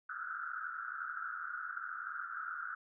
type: band-pass noise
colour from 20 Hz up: white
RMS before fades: -42 dBFS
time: 0.09-2.75 s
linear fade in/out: 5 ms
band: 1300 to 1500 Hz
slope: 96 dB/octave
effects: none